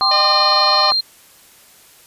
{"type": "chord", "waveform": "sine", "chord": "G suspended fourth", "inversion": "none", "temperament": "equal with one note detuned", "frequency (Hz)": [784, 1046.5, 1197.3], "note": ["G5", "C6", "D6"], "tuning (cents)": [0, 0, 33], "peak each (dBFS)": -20, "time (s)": [0.01, 0.92], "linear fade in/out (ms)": 0}
{"type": "tone", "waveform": "sine", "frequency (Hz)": 4186, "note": "C8", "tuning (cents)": 0, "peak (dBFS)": -14, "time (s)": [0.01, 1.01], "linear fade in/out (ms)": 10}
{"type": "harmonic tone", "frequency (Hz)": 608, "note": "D#5", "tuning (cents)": -40, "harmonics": [1, 2, 3, 4, 5, 6, 7, 8, 9], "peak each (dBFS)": [-22, -25, -27, -28, -29, -30, -30, -31, -32], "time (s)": [0.11, 0.91], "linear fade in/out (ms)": 5}
{"effects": ["white hiss -47 dBFS RMS until 2.06 s", "resampled to 32000 Hz"]}